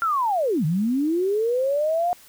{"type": "linear two-way sweep", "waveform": "sine", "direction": "down then up", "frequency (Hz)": [1396.9, 145, 721], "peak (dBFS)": -19, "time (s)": [0.02, 2.13], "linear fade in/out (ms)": 0, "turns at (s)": 0.65, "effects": ["white hiss -50 dBFS RMS until 2.28 s"]}